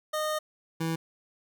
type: tone pair in turn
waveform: 25% pulse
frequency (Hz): 615 / 163.31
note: D#5 / E3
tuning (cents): -20 / -16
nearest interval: octave + major seventh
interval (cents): 2296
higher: first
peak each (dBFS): -24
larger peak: neither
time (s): 0.13-0.39 / 0.8-0.96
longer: first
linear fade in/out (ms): 10
effects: none